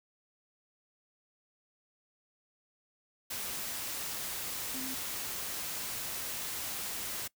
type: tone in noise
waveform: sine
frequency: 261.6 Hz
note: C4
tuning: in tune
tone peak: -41 dBFS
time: 4.74-4.95 s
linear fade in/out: 10 ms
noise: white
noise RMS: -38 dBFS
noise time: 3.3-7.28 s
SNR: -6 dB
effects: noise-tail reverb RT60 0.1 s tail -22 dB re dry